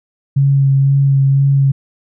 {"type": "tone with vibrato", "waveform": "sine", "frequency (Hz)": 137.6, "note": "C#3", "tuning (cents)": -12, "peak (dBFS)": -8, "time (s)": [0.36, 1.72], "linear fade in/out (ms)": 10, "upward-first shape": "sine", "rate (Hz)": 2, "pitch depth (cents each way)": 16, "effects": []}